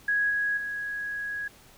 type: tone with level steps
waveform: sine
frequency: 1661.2 Hz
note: G#6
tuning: in tune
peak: -22 / -24 / -30 dBFS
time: 0.08-1.48 s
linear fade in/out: 5 ms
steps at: 0.3 / 0.57 s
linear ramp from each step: 5 ms
effects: pink hiss -54 dBFS RMS until 1.77 s